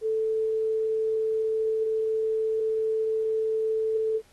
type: tone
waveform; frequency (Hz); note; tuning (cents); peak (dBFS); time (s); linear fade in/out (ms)
sine; 440; A4; 0; -23; 0.01-4.22; 50
effects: pink hiss -60 dBFS RMS until 4.32 s + AAC 32 kbps